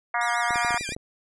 harmonic tone, 238 Hz, A#3, 36 cents sharp, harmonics 3 / 4 / 5 / 6 / 7 / 8 / 9, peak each -28 / -29 / -30 / -31 / -31 / -32 / -33 dBFS, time 0.14-0.78 s, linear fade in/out 5 ms
10% pulse tone with vibrato, 1760 Hz, A6, in tune, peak -25 dBFS, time 0.21-0.95 s, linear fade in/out 2 ms, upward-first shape sine, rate 7.1 Hz, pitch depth 200 cents each way
clicks, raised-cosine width 2 ms, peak -23 dBFS, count 9, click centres 0.507 / 0.558 / 0.648 / 0.707 / 0.744 / 0.81 / 0.891 / 0.922 / 0.965 s
sawtooth tone, 2393 Hz, D7, 32 cents sharp, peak -29 dBFS, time 0.54-0.94 s, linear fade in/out 5 ms
effects resampled to 22050 Hz

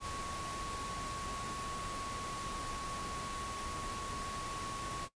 sine tone in noise, 1108.7 Hz, C#6, in tune, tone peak -41 dBFS, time 0-5.09 s, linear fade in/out 50 ms, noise pink, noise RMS -43 dBFS, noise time 0-5.09 s, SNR -1 dB, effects noise-tail reverb RT60 0.1 s tail -17 dB re dry + resampled to 22050 Hz

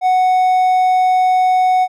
triangle tone, 740 Hz, F#5, in tune, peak -8 dBFS, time 0.01-1.88 s, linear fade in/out 50 ms, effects none

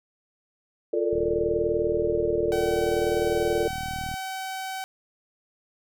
sine chord, Bb major seventh, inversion second, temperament equal with one note detuned, 349.2 / 440 / 460.5 / 587.3 Hz, F4 / A4 / Bb4 / D5, 0 / 0 / -21 / 0 cents, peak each -27 / -26 / -29 / -29 dBFS, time 0.93-3.68 s, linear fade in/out 5 ms
click train, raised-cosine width 5 ms, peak -25 dBFS, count 119, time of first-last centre 1.13-4.14 s, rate 39.2 Hz
sawtooth tone, 762 Hz, G5, 49 cents flat, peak -27 dBFS, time 2.52-4.84 s, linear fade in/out 0 ms
effects none

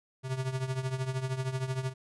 square tone with tremolo, 130.81 Hz, C3, in tune, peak -28 dBFS, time 0.23-1.94 s, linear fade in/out 50 ms, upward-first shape triangle, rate 13 Hz, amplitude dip 80%, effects resampled to 24000 Hz

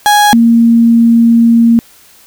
35% pulse / sine tone pair in turn, 830 / 231.8 Hz, G#5 / A#3, -1 / -10 cents, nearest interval octave + minor seventh, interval 2209 cents, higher first, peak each -3 dBFS, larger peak neither, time 0.06-0.33 / 0.33-1.79 s, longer second, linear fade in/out 0 ms, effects white hiss -42 dBFS RMS until 2.26 s

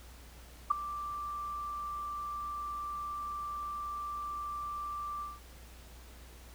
sine tone with ADSR envelope, 1174.7 Hz, D6, in tune, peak -19 dBFS, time 0.7-5.4 s, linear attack 13 ms, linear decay 5 ms, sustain -17 dB, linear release 190 ms, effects added 60 Hz sine -51 dBFS peak until 6.54 s + pink hiss -56 dBFS RMS until 6.54 s

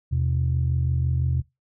sine tone pair together, 81.67 / 127.6 Hz, E2 / C3, -16 / -43 cents, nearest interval minor sixth, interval 773 cents, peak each -22 dBFS, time 0.11-1.42 s, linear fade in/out 20 ms, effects noise-tail reverb RT60 0.2 s tail -21 dB re dry + tanh soft clip ceiling -14 dBFS

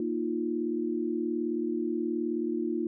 sine chord, Bb suspended fourth, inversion none, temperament just, 233.1 / 310.8 / 349.6 Hz, Bb3 / Eb4 / F4, 0 / -2 / +2 cents, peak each -33 / -32 / -31 dBFS, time 0-2.87 s, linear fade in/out 2 ms, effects none

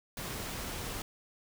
pink noise, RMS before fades -39 dBFS, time 0.17-1.02 s, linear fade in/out 2 ms, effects none

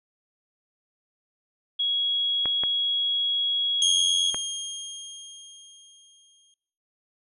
sine tone, 3322 Hz, G#7, in tune, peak -22 dBFS, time 1.79-4.31 s, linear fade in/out 10 ms
clicks, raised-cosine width 0.5 ms, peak -17 dBFS, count 3, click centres 2.457 / 2.636 / 4.345 s
25% pulse tone with exponential decay, 3233 Hz, G#7, 47 cents flat, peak -16 dBFS, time 3.82-6.54 s, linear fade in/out 1 ms, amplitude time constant 590 ms
effects noise-tail reverb RT60 0.7 s tail -24 dB re dry + resampled to 32000 Hz

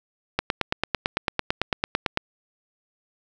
click train, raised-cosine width 0.3 ms, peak -5 dBFS, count 17, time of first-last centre 0.39-2.174 s, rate 8.97 Hz, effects none

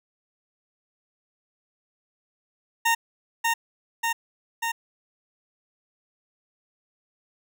20% pulse tone with echo, 921 Hz, A#5, 21 cents flat, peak -14 dBFS, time 2.85-2.95 s, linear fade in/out 10 ms, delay 590 ms, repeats 3, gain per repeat -2 dB, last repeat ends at 4.72 s, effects none

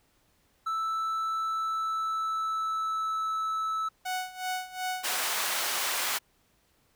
triangle tone with pitch glide, 1318.5 to 1307.1 Hz, E6 to E6, 0 to -15 cents, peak -26 dBFS, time 0.66-3.89 s, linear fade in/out 10 ms, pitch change -15 cents, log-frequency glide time 1.39-3.28 s
sawtooth tone with tremolo, 740 Hz, F#5, in tune, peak -25 dBFS, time 4.05-5.17 s, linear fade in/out 10 ms, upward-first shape sine, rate 2.7 Hz, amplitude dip 85%
pink high-pass noise, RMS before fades -30 dBFS, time 5.03-6.19 s, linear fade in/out 20 ms, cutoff 900 Hz, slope 12 dB/octave
effects pink hiss -68 dBFS RMS until 6.95 s

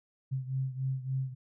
sine beating tone pair, 131.3 / 134.8 Hz, C3 / C#3, +6 / -48 cents, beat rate 3.5 Hz, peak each -32 / -36 dBFS, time 0.31-1.35 s, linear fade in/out 20 ms, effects none

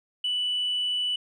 sine tone, 2969 Hz, F#7, 5 cents sharp, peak -23 dBFS, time 0.24-1.16 s, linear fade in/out 5 ms, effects tanh soft clip ceiling -21 dBFS

